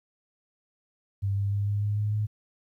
sine tone with pitch steps, 99 / 100.15 / 101.31 / 102.49 / 103.68 / 104.89 / 106.11 Hz, G2 / G2 / G#2 / G#2 / G#2 / G#2 / G#2, +18 / +38 / -42 / -22 / -2 / +18 / +38 cents, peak -24 dBFS, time 1.22-2.27 s, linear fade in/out 20 ms, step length 150 ms, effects 11-bit

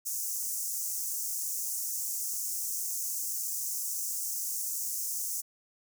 pink high-pass noise, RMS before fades -34 dBFS, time 0.05-5.42 s, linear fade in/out 20 ms, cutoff 5900 Hz, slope 48 dB/octave, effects none

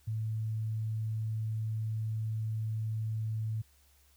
sine tone, 110 Hz, A2, in tune, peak -31 dBFS, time 0.07-3.62 s, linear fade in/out 10 ms, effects added 69 Hz sine -64 dBFS peak until 4.16 s + white hiss -67 dBFS RMS until 4.16 s

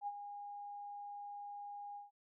sine tone with ADSR envelope, 816 Hz, G#5, 31 cents flat, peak -36 dBFS, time 0.01-2.11 s, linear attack 61 ms, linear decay 42 ms, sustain -9 dB, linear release 150 ms, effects none

